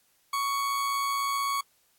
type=tone with amplitude modulation; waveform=40% pulse; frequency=1115 Hz; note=C#6; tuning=10 cents sharp; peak=-24 dBFS; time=0.33-1.61 s; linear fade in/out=5 ms; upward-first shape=sine; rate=116 Hz; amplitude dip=30%; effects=white hiss -67 dBFS RMS until 1.98 s + AAC 64 kbps

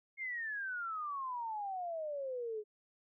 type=exponential sweep; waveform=sine; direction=down; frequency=2160 to 414.4 Hz; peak=-37 dBFS; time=0.17-2.64 s; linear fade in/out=50 ms; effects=none

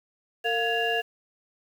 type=tone cluster; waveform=sine; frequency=456.7 / 704 / 1681 / 2791 Hz; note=A#4 / F5 / G#6 / F7; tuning=-36 / +14 / +20 / -2 cents; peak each=-28 dBFS; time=0.44-1.02 s; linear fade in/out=20 ms; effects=tanh soft clip ceiling -16 dBFS + 8-bit

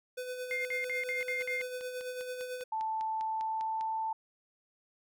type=tone with tremolo; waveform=square; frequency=502 Hz; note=B4; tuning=28 cents sharp; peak=-36 dBFS; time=0.17-2.64 s; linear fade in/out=10 ms; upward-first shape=sine; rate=9 Hz; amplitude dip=45%
type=tone bursts; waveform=sine; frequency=2112 Hz; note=C7; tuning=16 cents sharp; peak=-32 dBFS; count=6; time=0.51-1.615 s; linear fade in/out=0 ms; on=140 ms; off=53 ms
type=click train; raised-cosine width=0.2 ms; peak=-31 dBFS; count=14; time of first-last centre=1.21-3.81 s; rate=5 Hz
type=tone with pitch glide; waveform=sine; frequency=880 to 885.6 Hz; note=A5 to A5; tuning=0 to +11 cents; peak=-31 dBFS; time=2.72-4.13 s; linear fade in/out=5 ms; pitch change=+11 cents; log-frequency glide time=3.19-3.92 s
effects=none

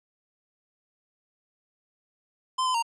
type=tone with pitch steps; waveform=square; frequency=1033 / 1020 / 927 Hz; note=C6 / C6 / A#5; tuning=-22 / -44 / -10 cents; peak=-24 dBFS; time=2.58-2.826 s; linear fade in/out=10 ms; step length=82 ms; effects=resampled to 22050 Hz

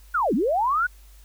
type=linear two-way sweep; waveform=sine; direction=down then up; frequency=1500 to 185 to 1500 Hz; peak=-19 dBFS; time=0.14-0.87 s; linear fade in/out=10 ms; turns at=0.34 s; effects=added 50 Hz sine -46 dBFS peak until 1.24 s + white hiss -57 dBFS RMS until 1.24 s

